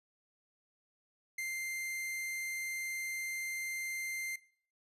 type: tone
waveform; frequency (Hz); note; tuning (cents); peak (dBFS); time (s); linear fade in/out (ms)
45% pulse; 2093; C7; 0; -36; 1.38-4.36; 5
effects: noise-tail reverb RT60 0.5 s tail -20 dB re dry + resampled to 32000 Hz